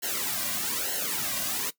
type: noise with flanger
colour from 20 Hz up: white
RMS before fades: -30 dBFS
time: 0.02-1.71 s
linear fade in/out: 20 ms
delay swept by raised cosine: 0.83 to 2.33 ms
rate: 1.1 Hz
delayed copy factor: -0.95
effects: noise-tail reverb RT60 0.1 s tail -18 dB re dry